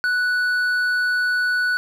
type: tone with hard clipping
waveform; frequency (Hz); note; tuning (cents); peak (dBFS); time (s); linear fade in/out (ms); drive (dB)
sine; 1480; F#6; 0; -19; 0.04-1.77; 0; 5
effects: none